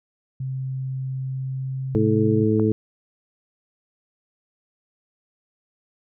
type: tone with pitch glide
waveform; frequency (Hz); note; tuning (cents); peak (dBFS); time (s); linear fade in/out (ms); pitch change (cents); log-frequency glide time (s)
sine; 131.8 to 132.56; C3 to C3; +13 to +23; -25; 0.4-2.44; 5; +10; 1.19-1.95
type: harmonic tone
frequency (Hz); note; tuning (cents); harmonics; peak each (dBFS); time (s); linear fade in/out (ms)
108.4; A2; -25; 1 / 2 / 3 / 4; -22 / -22 / -22 / -22; 1.95-2.72; 0
type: click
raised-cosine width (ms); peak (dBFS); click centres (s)
1; -19; 2.597
effects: none